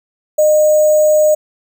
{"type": "tone with sample-and-hold", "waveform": "sine", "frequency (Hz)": 611, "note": "D#5", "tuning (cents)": -32, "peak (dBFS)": -7, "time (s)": [0.38, 1.35], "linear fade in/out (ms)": 10, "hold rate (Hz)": 7350, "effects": []}